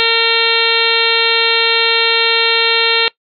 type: harmonic tone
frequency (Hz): 457.9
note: A#4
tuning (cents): -31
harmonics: 1 / 2 / 3 / 4 / 5 / 6 / 7 / 8 / 9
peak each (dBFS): -18 / -23 / -21 / -21 / -19 / -17 / -18 / -18 / -18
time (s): 0-3.08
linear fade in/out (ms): 0
effects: noise-tail reverb RT60 0.1 s tail -21 dB re dry